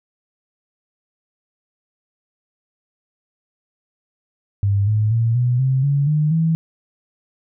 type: tone with pitch steps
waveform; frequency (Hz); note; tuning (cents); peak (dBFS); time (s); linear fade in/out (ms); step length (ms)
sine; 100 / 107.18 / 114.87 / 123.11 / 131.95 / 141.42 / 151.57 / 162.45; G2 / A2 / A#2 / B2 / C3 / C#3 / D#3 / E3; +35 / -45 / -25 / -5 / +15 / +35 / -45 / -25; -14; 4.63-6.55; 0; 240
effects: none